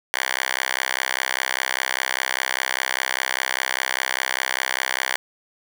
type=tone with high-pass filter; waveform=5% pulse; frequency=65 Hz; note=C2; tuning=11 cents flat; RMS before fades=-25 dBFS; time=0.14-5.16 s; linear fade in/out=0 ms; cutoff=1400 Hz; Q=1.7; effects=none